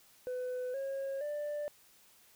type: tone with pitch steps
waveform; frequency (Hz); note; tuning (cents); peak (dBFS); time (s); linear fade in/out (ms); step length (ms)
sine; 502 / 544.3 / 590.1; B4 / C#5 / D5; +28 / -32 / +8; -32; 0.27-1.68; 0; 470
effects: tanh soft clip ceiling -34 dBFS + white hiss -63 dBFS RMS until 2.35 s